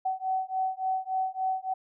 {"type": "beating tone pair", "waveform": "sine", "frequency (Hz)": [754, 757.5], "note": ["F#5", "F#5"], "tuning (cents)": [32, 40], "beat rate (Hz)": 3.5, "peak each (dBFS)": -30, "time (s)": [0.05, 1.74], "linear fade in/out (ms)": 10, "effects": []}